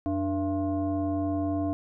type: tone with frequency modulation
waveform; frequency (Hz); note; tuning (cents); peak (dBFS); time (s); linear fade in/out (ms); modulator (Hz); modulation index
sine; 293.7; D4; 0; -25; 0.06-1.73; 0; 384; 0.95
effects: none